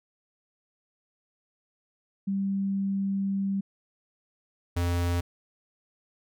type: tone pair in turn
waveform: sine / square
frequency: 196 / 87.03 Hz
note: G3 / F2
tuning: 0 / -6 cents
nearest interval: octave + major second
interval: 1406 cents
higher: first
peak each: -25 dBFS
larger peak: neither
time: 2.27-3.61 / 4.76-5.21 s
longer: first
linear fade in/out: 10 ms
effects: none

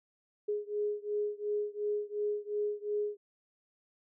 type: beating tone pair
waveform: sine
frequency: 415.3 / 418.1 Hz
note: G#4 / G#4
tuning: 0 / +12 cents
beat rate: 2.8 Hz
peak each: -34 / -35 dBFS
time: 0.48-3.17 s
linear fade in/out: 10 ms
effects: none

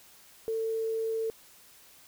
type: tone with quantisation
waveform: sine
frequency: 447.5 Hz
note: A4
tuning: 29 cents sharp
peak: -28 dBFS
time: 0.48-1.3 s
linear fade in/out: 0 ms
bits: 9
effects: white hiss -56 dBFS RMS until 2.07 s

